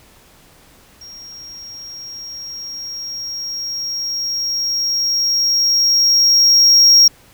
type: tone with level ramp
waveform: triangle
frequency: 5590 Hz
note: F8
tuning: 1 cent sharp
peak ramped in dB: -33 to -4 dBFS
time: 1.01-7.08 s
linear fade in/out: 5 ms
effects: pink hiss -48 dBFS RMS until 7.33 s